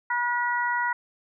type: harmonic tone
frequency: 483.1 Hz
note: B4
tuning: 38 cents flat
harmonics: 2 / 3 / 4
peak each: -26 / -28 / -29 dBFS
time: 0.1-0.93 s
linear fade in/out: 5 ms
effects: none